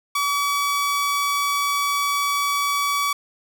sawtooth tone, 1141 Hz, C#6, 50 cents sharp, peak -16 dBFS, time 0.15-3.13 s, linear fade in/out 5 ms, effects none

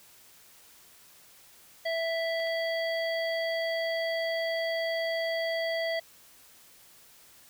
harmonic tone, 659.3 Hz, E5, in tune, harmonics 1 / 3 / 5 / 7, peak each -29 / -34 / -40 / -41 dBFS, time 1.85-6 s, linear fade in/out 10 ms
clicks, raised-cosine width 0.2 ms, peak -32 dBFS, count 2, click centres 2.401 / 2.472 s
effects white hiss -56 dBFS RMS until 7.49 s

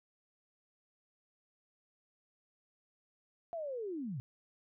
sine linear sweep, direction down, 693 to 112.1 Hz, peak -37 dBFS, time 3.53-4.2 s, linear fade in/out 0 ms, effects none

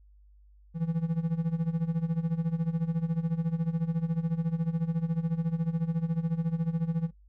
triangle tone with tremolo, 164.81 Hz, E3, in tune, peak -21 dBFS, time 0.74-7.11 s, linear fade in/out 50 ms, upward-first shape sine, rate 14 Hz, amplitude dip 85%, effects noise-tail reverb RT60 0.1 s tail -19 dB re dry + added 50 Hz sine -54 dBFS peak until 7.28 s

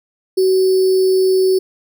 sine tone with sample-and-hold, 376.8 Hz, F#4, 32 cents sharp, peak -10 dBFS, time 0.37-1.59 s, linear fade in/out 10 ms, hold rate 4900 Hz, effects none

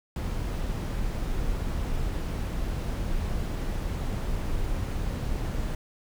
brown noise, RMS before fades -29 dBFS, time 0.16-5.75 s, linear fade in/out 2 ms, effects none

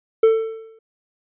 triangle tone with exponential decay, 446 Hz, A4, 23 cents sharp, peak -6 dBFS, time 0.23-0.79 s, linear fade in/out 5 ms, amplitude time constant 120 ms, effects resampled to 8000 Hz

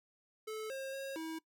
square tone with pitch steps, 434.7 / 536 / 543 / 322 Hz, A4 / C5 / C#5 / E4, -21 / +42 / -36 / -41 cents, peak -40 dBFS, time 0.47-1.39 s, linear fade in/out 10 ms, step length 230 ms, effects noise-tail reverb RT60 0.1 s tail -20 dB re dry

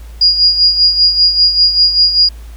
sine tone with tremolo, 4863 Hz, D#8, 40 cents flat, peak -4 dBFS, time 0.21-2.29 s, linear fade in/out 5 ms, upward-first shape sine, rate 5.1 Hz, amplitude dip 65%, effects added 56 Hz sine -28 dBFS peak until 2.56 s + pink hiss -44 dBFS RMS until 2.56 s

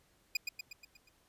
25% pulse tone with echo, 2460 Hz, D#7, 20 cents flat, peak -25 dBFS, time 0.35-0.37 s, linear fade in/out 5 ms, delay 120 ms, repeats 6, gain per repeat -5 dB, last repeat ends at 1.09 s, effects pink hiss -70 dBFS RMS until 1.28 s + resampled to 32000 Hz

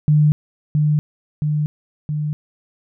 sine tone with echo, 150.3 Hz, D3, 40 cents sharp, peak -10 dBFS, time 0.08-0.32 s, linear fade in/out 0 ms, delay 670 ms, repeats 3, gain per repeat -3 dB, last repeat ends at 2.33 s, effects none

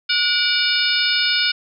harmonic tone with a mistuned harmonic, 727 Hz, F#5, 31 cents flat, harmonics 2 / 3 / 4 / 5 / 6 / 7, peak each -23 / -23 / -23 / -23 / -23 / -23 dBFS, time 0.09-1.52 s, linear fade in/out 10 ms, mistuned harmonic 3, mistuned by +110 cents, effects none

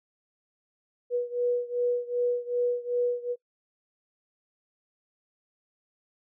sine beating tone pair, 486 / 488.6 Hz, B4 / B4, -28 / -19 cents, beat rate 2.6 Hz, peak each -27 / -29 dBFS, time 1.1-3.36 s, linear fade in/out 50 ms, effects noise-tail reverb RT60 0.1 s tail -23 dB re dry

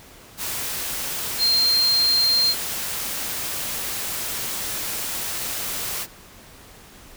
sine tone in noise, 4186 Hz, C8, in tune, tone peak -16 dBFS, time 1.38-2.55 s, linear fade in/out 50 ms, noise white, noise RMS -28 dBFS, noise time 0.37-6.07 s, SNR +9 dB, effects pink hiss -46 dBFS RMS until 7.16 s

